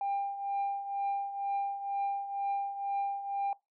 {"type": "tone with tremolo", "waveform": "sine", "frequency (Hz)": 797, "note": "G5", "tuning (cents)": 28, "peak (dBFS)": -26, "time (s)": [0.01, 3.53], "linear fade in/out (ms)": 2, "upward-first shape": "triangle", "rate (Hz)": 2.1, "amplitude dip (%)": 75, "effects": ["noise-tail reverb RT60 0.2 s tail -22 dB re dry", "tanh soft clip ceiling -27 dBFS"]}